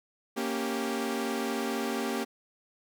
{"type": "chord", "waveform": "sawtooth", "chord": "G diminished", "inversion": "first", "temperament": "equal", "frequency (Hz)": [233.1, 277.2, 392], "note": ["Bb3", "Db4", "G4"], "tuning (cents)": [0, 0, 0], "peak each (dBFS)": [-29, -31, -30], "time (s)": [0.36, 2.25], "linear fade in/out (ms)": 20, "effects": []}